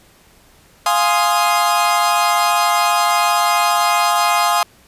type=chord; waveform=40% pulse; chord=F minor seventh; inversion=none; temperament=equal; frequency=698.5 / 830.6 / 1046.5 / 1244.5 Hz; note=F5 / Ab5 / C6 / Eb6; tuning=0 / 0 / 0 / 0 cents; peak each=-18 dBFS; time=0.86-4.63 s; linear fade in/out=2 ms; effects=pink hiss -50 dBFS RMS until 4.87 s + resampled to 32000 Hz